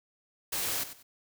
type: noise with echo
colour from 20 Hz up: white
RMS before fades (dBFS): -32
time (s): 0.52-0.84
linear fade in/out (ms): 10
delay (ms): 95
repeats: 2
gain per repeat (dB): -12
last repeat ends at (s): 1.03
effects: none